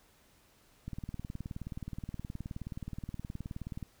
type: click train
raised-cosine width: 5 ms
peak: -27 dBFS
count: 57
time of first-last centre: 0.88-3.827 s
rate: 19 Hz
effects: pink hiss -65 dBFS RMS until 4 s